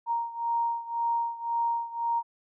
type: beating tone pair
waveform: sine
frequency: 932.3 / 934.2 Hz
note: A#5 / A#5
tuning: 0 / +3 cents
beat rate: 1.9 Hz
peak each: -28 / -31 dBFS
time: 0.06-2.23 s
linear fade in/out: 50 ms
effects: none